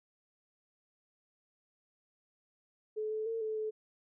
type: tone with pitch steps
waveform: sine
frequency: 430.7 / 434.3 / 453.4 / 435.6 / 432.8 Hz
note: A4 / A4 / A#4 / A4 / A4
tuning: -37 / -23 / -48 / -17 / -29 cents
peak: -33 dBFS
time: 2.96-3.71 s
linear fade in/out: 20 ms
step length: 150 ms
effects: none